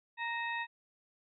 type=harmonic tone with a mistuned harmonic; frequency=932.3 Hz; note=A#5; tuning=in tune; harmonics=1 / 2 / 3 / 4; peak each=-38 / -37 / -42 / -47 dBFS; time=0.17-0.67 s; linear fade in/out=50 ms; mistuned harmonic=3; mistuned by=-130 cents; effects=none